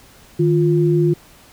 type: tone pair together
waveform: sine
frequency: 154.39 / 349.2 Hz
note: D#3 / F4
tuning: -13 / 0 cents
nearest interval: octave + major second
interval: 1413 cents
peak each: -15 dBFS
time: 0.39-1.14 s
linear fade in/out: 10 ms
effects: pink hiss -47 dBFS RMS until 1.52 s